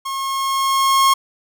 45% pulse tone with level ramp, 1082 Hz, C#6, 42 cents flat, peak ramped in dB -23 to -10 dBFS, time 0.05-1.14 s, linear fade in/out 10 ms, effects none

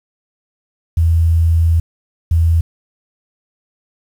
sine tone pair in turn, 82.7 / 82.7 Hz, E2 / E2, +6 / +6 cents, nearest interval unison, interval 0 cents, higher neither, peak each -9 dBFS, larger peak neither, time 0.97-1.8 / 2.31-2.61 s, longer first, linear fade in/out 5 ms, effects 7-bit

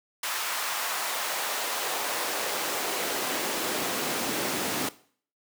pink noise with high-pass filter sweep, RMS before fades -30 dBFS, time 0.23-4.89 s, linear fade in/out 5 ms, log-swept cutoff 1100 to 220 Hz, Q 1.1, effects noise-tail reverb RT60 0.5 s tail -18 dB re dry

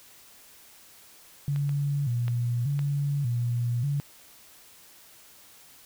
sine tone with vibrato, 130.81 Hz, C3, in tune, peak -24 dBFS, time 1.48-4 s, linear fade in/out 0 ms, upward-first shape square, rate 0.85 Hz, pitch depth 150 cents each way
clicks, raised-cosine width 0.3 ms, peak -27 / -28 / -23 / -24 dBFS, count 4, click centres 1.561 / 1.693 / 2.281 / 2.792 s
effects white hiss -53 dBFS RMS until 5.85 s

